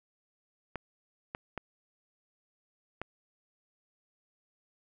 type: clicks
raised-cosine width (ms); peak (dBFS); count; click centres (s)
0.5; -21; 4; 0.757 / 1.349 / 1.577 / 3.016
effects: none